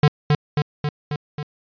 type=tone with echo; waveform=square; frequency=148.1 Hz; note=D3; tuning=15 cents sharp; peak=-11 dBFS; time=0.03-0.08 s; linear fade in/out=2 ms; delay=270 ms; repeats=5; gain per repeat=-3 dB; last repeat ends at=1.43 s; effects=resampled to 11025 Hz